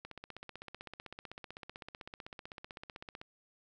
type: click train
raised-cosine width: 0.3 ms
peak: -29 dBFS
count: 51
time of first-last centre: 0.05-3.215 s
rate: 15.8 Hz
effects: none